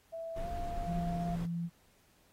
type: tone with pitch glide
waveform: sine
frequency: 659.3 to 694.5 Hz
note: E5 to F5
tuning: 0 to -10 cents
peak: -38 dBFS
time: 0.12-1.36 s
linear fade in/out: 20 ms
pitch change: +90 cents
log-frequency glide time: 0.39-0.47 s
type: noise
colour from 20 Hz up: brown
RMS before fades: -40 dBFS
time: 0.36-1.46 s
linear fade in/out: 5 ms
type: tone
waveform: sine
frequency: 170 Hz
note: F3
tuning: 46 cents flat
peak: -33 dBFS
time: 0.85-1.7 s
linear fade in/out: 50 ms
effects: pink hiss -68 dBFS RMS until 2.32 s + AAC 48 kbps